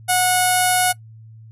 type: tone with low-pass filter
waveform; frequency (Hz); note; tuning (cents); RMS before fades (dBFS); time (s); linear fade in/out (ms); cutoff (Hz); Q
sawtooth; 731; F#5; -21; -17; 0.08-0.93; 20; 11000; 6.1
effects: noise-tail reverb RT60 0.1 s tail -21 dB re dry + added 111 Hz sine -39 dBFS peak until 1.51 s